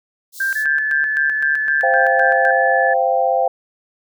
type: high-pass noise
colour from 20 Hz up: white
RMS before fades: -35 dBFS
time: 0.32-0.66 s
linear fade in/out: 50 ms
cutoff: 3700 Hz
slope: 48 dB/octave
type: tone with tremolo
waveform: sine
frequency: 1585 Hz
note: G6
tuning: 19 cents sharp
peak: -16 dBFS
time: 0.4-2.51 s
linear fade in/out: 5 ms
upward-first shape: square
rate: 3.9 Hz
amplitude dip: 80%
type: tone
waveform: sine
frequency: 1731 Hz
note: A6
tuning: 29 cents flat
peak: -17 dBFS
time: 0.55-2.94 s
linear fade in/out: 10 ms
type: chord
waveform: sine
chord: C suspended fourth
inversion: none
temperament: equal with one note detuned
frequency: 523.3 / 688 / 784 Hz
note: C5 / F5 / G5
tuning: 0 / -26 / 0 cents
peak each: -18 dBFS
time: 1.83-3.48 s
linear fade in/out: 5 ms
effects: none